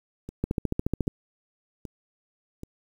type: two click trains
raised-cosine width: 3 ms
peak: -24 / -12 dBFS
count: 4 / 10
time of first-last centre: 0.29-2.634 / 0.44-1.078 s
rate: 1.28 / 14.1 Hz
effects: 8-bit